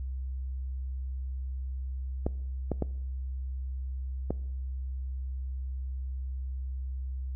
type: clicks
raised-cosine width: 2 ms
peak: -15 dBFS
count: 4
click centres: 2.265 / 2.717 / 2.823 / 4.306 s
effects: noise-tail reverb RT60 0.8 s tail -22 dB re dry + added 65 Hz sine -32 dBFS peak until 7.35 s